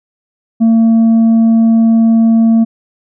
sine tone with tanh clipping, 226.6 Hz, A#3, 49 cents flat, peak -6 dBFS, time 0.6-2.65 s, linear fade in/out 20 ms, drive 3 dB, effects none

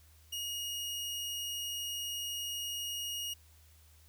sawtooth tone, 2872 Hz, F7, 48 cents sharp, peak -33 dBFS, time 0.32-3.34 s, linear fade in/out 10 ms, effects added 78 Hz sine -59 dBFS peak until 4.08 s + white hiss -65 dBFS RMS until 4.08 s

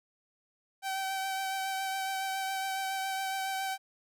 sawtooth tone with vibrato, 770 Hz, G5, 31 cents flat, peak -28 dBFS, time 0.82-3.78 s, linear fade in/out 50 ms, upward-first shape triangle, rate 7.2 Hz, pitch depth 19 cents each way, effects none

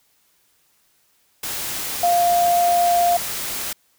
sine tone in noise, 698.5 Hz, F5, in tune, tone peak -14 dBFS, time 2.03-3.17 s, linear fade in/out 5 ms, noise white, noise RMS -27 dBFS, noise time 1.43-3.73 s, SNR +10 dB, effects white hiss -62 dBFS RMS until 3.98 s

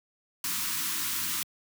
white band-stop noise, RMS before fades -31 dBFS, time 0.44-1.43 s, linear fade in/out 2 ms, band 350 to 920 Hz, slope 96 dB/octave, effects high-pass 100 Hz 12 dB/octave

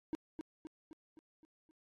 triangle tone with echo, 313.7 Hz, D#4, 14 cents sharp, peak -32 dBFS, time 0.13-0.15 s, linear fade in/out 0 ms, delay 260 ms, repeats 6, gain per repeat -5 dB, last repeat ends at 1.71 s, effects AAC 32 kbps

